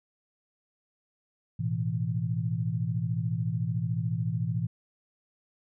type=chord; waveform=sine; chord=A suspended second; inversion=none; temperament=just; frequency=110 / 123.75 / 165 Hz; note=A2 / B2 / E3; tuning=0 / +4 / +2 cents; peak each=-31 dBFS; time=1.59-4.67 s; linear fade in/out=10 ms; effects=none